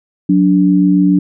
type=tone pair together; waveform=sine; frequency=183.2 / 290.4 Hz; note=F#3 / D4; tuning=-17 / -19 cents; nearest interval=minor sixth; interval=798 cents; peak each=-10 dBFS; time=0.29-1.19 s; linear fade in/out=5 ms; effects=none